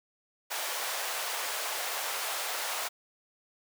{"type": "high-pass noise", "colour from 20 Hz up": "pink", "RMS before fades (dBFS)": -34, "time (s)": [0.5, 2.89], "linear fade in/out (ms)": 20, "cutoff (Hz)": 590, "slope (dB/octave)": 24, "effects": []}